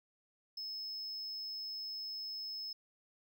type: tone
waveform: triangle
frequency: 5200 Hz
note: E8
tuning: 24 cents flat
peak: -39 dBFS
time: 0.57-2.73 s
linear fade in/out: 5 ms
effects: none